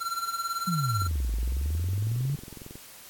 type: tone with tremolo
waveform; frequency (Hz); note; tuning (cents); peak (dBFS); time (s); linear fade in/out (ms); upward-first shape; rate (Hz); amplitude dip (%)
square; 1364; F6; -41; -27; 0-1.08; 20; sine; 18; 70
type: exponential two-way sweep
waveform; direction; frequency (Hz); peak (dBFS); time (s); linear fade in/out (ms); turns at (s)
sine; down then up; 187.1 to 52.3 to 147; -25; 0.67-2.36; 10; 1.33
type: click train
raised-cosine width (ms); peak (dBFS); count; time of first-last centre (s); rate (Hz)
3; -30; 39; 1.02-2.755; 21.9
effects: white hiss -48 dBFS RMS until 3.09 s + AAC 64 kbps